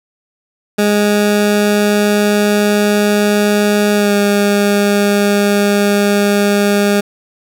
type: tone with pitch glide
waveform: 20% pulse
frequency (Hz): 207.1 to 203.5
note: G#3 to G#3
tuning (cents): -5 to -35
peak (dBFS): -5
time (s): 0.78-7.01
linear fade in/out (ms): 10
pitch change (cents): -30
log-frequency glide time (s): 3.95-4.13
effects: none